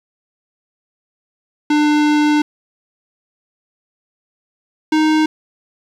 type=tone pair in turn; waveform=square; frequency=298.9 / 310.7 Hz; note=D4 / D#4; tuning=+31 / -2 cents; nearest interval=minor second; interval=67 cents; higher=second; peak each=-12 dBFS; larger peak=neither; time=1.7-2.42 / 4.92-5.26 s; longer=first; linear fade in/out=5 ms; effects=low-pass 5000 Hz 12 dB/octave + 7-bit

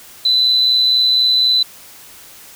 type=tone with amplitude modulation; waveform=sine; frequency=4008 Hz; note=B7; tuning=25 cents sharp; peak=-8 dBFS; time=0.25-1.63 s; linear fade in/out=5 ms; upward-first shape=sine; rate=124 Hz; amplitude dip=50%; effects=white hiss -40 dBFS RMS until 2.55 s

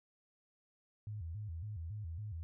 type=tone with vibrato; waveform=sine; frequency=93.3 Hz; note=F#2; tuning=15 cents sharp; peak=-40 dBFS; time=1.07-2.43 s; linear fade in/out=0 ms; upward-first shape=square; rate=3.6 Hz; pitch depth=220 cents each way; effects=none

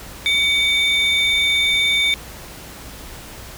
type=tone pair together; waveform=triangle; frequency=2261 / 3592 Hz; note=C#7 / A7; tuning=+34 / +35 cents; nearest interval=minor sixth; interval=801 cents; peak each=-16 dBFS; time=0.26-2.14 s; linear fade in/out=0 ms; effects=added 60 Hz sine -42 dBFS peak until 3.57 s + pink hiss -37 dBFS RMS until 3.57 s

